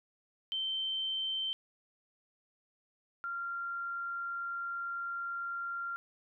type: tone pair in turn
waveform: sine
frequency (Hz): 3108 / 1384.5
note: G7 / F6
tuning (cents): -16 / -15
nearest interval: octave + major second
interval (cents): 1399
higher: first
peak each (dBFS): -32 / -35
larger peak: first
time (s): 0.52-1.53 / 3.24-5.96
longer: second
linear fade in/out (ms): 0
effects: none